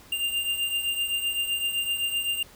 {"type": "beating tone pair", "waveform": "square", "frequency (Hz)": [2795, 2802.8], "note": ["F7", "F7"], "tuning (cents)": [1, 6], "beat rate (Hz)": 7.8, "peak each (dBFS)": [-27, -33], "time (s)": [0.12, 2.43], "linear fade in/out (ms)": 5, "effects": ["pink hiss -51 dBFS RMS until 2.55 s"]}